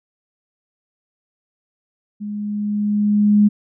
sine tone with level ramp, 207.7 Hz, G#3, in tune, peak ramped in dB -25 to -8 dBFS, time 2.2-3.49 s, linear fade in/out 20 ms, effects none

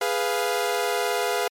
sawtooth chord, F diminished, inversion first, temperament equal, 415.3 / 493.9 / 698.5 Hz, Ab4 / Cb5 / F5, 0 / 0 / 0 cents, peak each -23 dBFS, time 0.01-1.48 s, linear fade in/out 5 ms, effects MP3 64 kbps

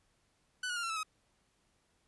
sawtooth tone with pitch steps, 1495 / 1446.6 / 1399.7 / 1354.4 / 1310.5 / 1268.1 Hz, F#6 / F#6 / F6 / E6 / E6 / D#6, +17 / -39 / +3 / +46 / -11 / +33 cents, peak -31 dBFS, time 0.63-1.032 s, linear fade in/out 5 ms, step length 67 ms, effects pink hiss -74 dBFS RMS until 2.07 s + resampled to 24000 Hz

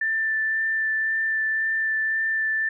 sine tone with vibrato, 1772 Hz, A6, 12 cents sharp, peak -21 dBFS, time 0.01-2.69 s, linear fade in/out 5 ms, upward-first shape sine, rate 1.9 Hz, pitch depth 10 cents each way, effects none

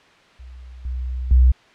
sine tone with level steps, 62.9 Hz, B1, 32 cents sharp, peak -36 / -23 / -9 dBFS, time 0.39-1.52 s, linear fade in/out 10 ms, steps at 0.85 / 1.31 s, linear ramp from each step 2 ms, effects white hiss -51 dBFS RMS until 1.74 s + low-pass 3000 Hz 12 dB/octave

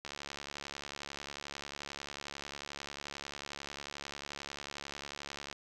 click train, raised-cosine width 0.2 ms, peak -24 dBFS, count 391, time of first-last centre 0.05-5.528 s, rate 71.2 Hz, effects none

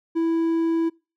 triangle tone, 329.6 Hz, E4, in tune, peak -17 dBFS, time 0.15-0.9 s, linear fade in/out 20 ms, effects noise-tail reverb RT60 0.3 s tail -24 dB re dry

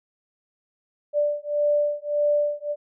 sine beating tone pair, 587.3 / 589 Hz, D5 / D5, 0 / +5 cents, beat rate 1.7 Hz, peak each -23 dBFS, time 1.13-2.76 s, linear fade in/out 50 ms, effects none

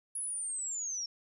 sine linear sweep, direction down, 10548 to 5440 Hz, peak -34 dBFS, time 0.15-1.06 s, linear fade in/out 5 ms, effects none

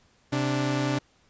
sawtooth tone pair together, 131.6 / 293.1 Hz, C3 / D4, +10 / -3 cents, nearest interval octave + major second, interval 1387 cents, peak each -23 dBFS, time 0.32-0.99 s, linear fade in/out 10 ms, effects pink hiss -63 dBFS RMS until 1.29 s + resampled to 16000 Hz

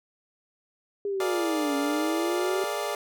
sine linear two-way sweep, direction down then up, 408.6 to 278 to 387.6 Hz, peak -26 dBFS, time 1.05-2.64 s, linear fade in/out 2 ms, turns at 1.76 s
25% pulse chord, Bb dominant seventh, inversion third, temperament equal, 415.3 / 466.2 / 587.3 / 698.5 Hz, Ab4 / Bb4 / D5 / F5, 0 / 0 / 0 / 0 cents, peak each -29 / -32 / -28 / -32 dBFS, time 1.2-2.95 s, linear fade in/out 2 ms
effects none

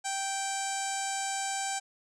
sawtooth tone with low-pass filter, 781 Hz, G5, 7 cents flat, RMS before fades -33 dBFS, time 0.04-1.8 s, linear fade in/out 20 ms, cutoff 7700 Hz, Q 6.2, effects none

